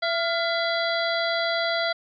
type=harmonic tone with a mistuned harmonic; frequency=671 Hz; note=E5; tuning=31 cents sharp; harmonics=1 / 2 / 3 / 5 / 6 / 7; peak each=-25 / -28 / -30 / -32 / -33 / -33 dBFS; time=0.02-1.93 s; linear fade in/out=10 ms; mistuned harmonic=2; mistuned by=+75 cents; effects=MP3 96 kbps